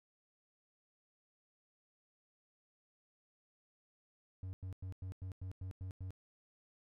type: tone bursts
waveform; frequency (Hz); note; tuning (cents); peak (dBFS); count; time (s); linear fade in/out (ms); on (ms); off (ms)
triangle; 93.3; F#2; +15; -39; 9; 4.43-6.106; 0; 100; 97
effects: none